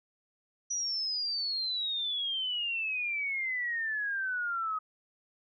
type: exponential sweep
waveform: sine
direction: down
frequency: 5890 to 1257 Hz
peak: -30 dBFS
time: 0.7-4.79 s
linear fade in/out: 10 ms
effects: none